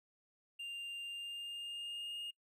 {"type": "tone with pitch glide", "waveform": "triangle", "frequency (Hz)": [2794, 2841], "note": ["F7", "F7"], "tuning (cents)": [0, 29], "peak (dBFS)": -40, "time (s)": [0.59, 2.31], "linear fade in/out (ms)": 10, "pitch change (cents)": 29, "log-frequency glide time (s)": [1.03, 2.19], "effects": ["noise-tail reverb RT60 0.1 s tail -21 dB re dry"]}